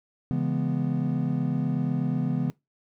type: chord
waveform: triangle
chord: C# minor seventh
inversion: none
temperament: equal with one note detuned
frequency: 138.59 / 166.63 / 207.7 / 246.9 Hz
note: C#3 / E3 / G#3 / B3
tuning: 0 / +19 / 0 / 0 cents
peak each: -26 / -27 / -31 / -27 dBFS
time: 0.31-2.5 s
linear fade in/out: 0 ms
effects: noise-tail reverb RT60 0.2 s tail -22 dB re dry